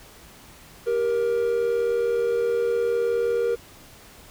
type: tone pair together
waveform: triangle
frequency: 392 / 471.3 Hz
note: G4 / A#4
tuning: 0 / +19 cents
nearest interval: minor third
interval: 319 cents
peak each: -26 / -19 dBFS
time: 0.86-3.56 s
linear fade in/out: 20 ms
effects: pink hiss -48 dBFS RMS until 4.3 s